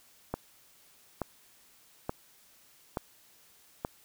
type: click train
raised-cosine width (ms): 1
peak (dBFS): -17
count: 5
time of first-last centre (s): 0.34-3.849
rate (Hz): 1.14
effects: white hiss -61 dBFS RMS until 4.04 s